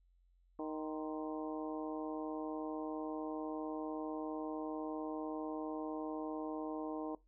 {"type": "harmonic tone with a mistuned harmonic", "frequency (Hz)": 155.56, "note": "D#3", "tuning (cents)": 0, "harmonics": [2, 3, 4, 5, 6, 7], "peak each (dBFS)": [-41, -45, -47, -49, -51, -52], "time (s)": [0.59, 7.15], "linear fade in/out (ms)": 2, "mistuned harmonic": 7, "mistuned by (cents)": -71, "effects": ["noise-tail reverb RT60 0.2 s tail -20 dB re dry", "added 44 Hz sine -67 dBFS peak until 7.27 s"]}